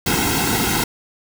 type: noise with comb filter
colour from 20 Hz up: pink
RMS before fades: -19 dBFS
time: 0.06-0.84 s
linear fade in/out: 5 ms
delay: 1.7 ms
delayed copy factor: -0.95
effects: none